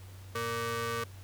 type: ring-modulated tone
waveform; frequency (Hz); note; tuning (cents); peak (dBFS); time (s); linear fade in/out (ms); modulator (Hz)
sawtooth; 349.2; F4; 0; -25; 0.35-1.04; 5; 813
effects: added 95 Hz sine -46 dBFS peak until 1.23 s + pink hiss -56 dBFS RMS until 1.23 s